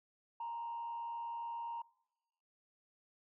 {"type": "tone with frequency modulation", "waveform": "sine", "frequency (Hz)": 932.3, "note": "A#5", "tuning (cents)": 0, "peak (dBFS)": -38, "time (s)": [0.4, 1.82], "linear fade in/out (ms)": 5, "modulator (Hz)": 88.4, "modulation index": 0.34, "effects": ["noise-tail reverb RT60 1.0 s tail -26 dB re dry", "tanh soft clip ceiling -36 dBFS"]}